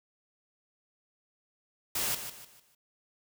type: noise with echo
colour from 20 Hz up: white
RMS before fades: -31 dBFS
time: 1.95-2.15 s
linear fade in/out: 5 ms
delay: 150 ms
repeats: 4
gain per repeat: -9 dB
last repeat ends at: 2.75 s
effects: none